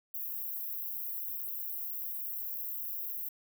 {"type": "high-pass noise", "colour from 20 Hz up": "white", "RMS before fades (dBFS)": -38, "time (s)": [0.14, 3.29], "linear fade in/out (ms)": 5, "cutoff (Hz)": 12000, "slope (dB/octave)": 96, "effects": []}